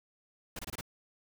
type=noise bursts; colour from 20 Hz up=pink; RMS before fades=-40 dBFS; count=5; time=0.56-0.811 s; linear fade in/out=5 ms; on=31 ms; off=24 ms; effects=none